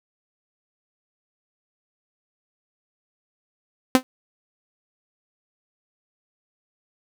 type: tone with exponential decay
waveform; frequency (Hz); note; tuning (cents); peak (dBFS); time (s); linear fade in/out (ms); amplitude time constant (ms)
sawtooth; 258.1; C4; -23; -5; 3.95-4.03; 0; 16
effects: none